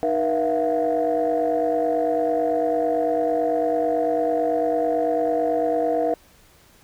sine tone cluster, 309.7 / 481 / 667 / 716 Hz, D#4 / B4 / E5 / F5, -8 / -46 / +20 / +43 cents, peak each -26 / -22 / -22 / -26 dBFS, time 0.03-6.14 s, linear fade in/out 0 ms, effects tanh soft clip ceiling -12 dBFS + pink hiss -54 dBFS RMS until 6.83 s

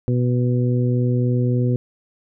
harmonic tone, 123.47 Hz, B2, in tune, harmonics 1 / 2 / 3 / 4, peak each -17 / -23 / -27 / -29 dBFS, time 0.08-1.76 s, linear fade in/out 0 ms, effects none

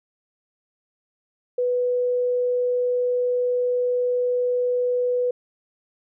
sine tone, 493.9 Hz, B4, in tune, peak -19 dBFS, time 1.58-5.31 s, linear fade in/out 5 ms, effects none

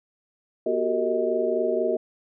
sine tone cluster, 242.4 / 367.5 / 391.7 / 457.3 / 631 Hz, B3 / F#4 / G4 / A#4 / D#5, -32 / -12 / -1 / -33 / +24 cents, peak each -33 / -27 / -28 / -27 / -26 dBFS, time 0.66-1.97 s, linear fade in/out 5 ms, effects none

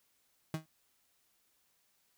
35% pulse tone with exponential decay, 158.2 Hz, D#3, 29 cents sharp, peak -29 dBFS, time 0.54-0.66 s, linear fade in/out 2 ms, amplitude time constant 26 ms, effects white hiss -74 dBFS RMS until 2.17 s

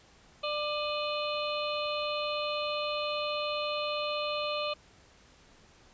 harmonic tone with a mistuned harmonic, 595 Hz, D5, 22 cents sharp, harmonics 1 / 2 / 4 / 5 / 6 / 7, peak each -33 / -36 / -39 / -40 / -41 / -41 dBFS, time 0.43-4.74 s, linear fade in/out 10 ms, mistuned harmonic 4, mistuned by +85 cents, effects pink hiss -59 dBFS RMS until 5.93 s + resampled to 16000 Hz

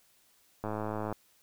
click train, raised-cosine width 1 ms, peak -21 dBFS, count 53, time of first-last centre 0.64-1.126 s, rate 107 Hz, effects white hiss -66 dBFS RMS until 1.42 s

